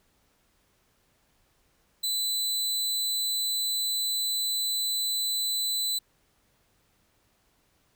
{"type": "tone", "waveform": "sawtooth", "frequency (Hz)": 4000, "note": "B7", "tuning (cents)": 21, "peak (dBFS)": -23, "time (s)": [2.03, 5.99], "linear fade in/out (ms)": 10, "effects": ["pink hiss -68 dBFS RMS until 7.95 s"]}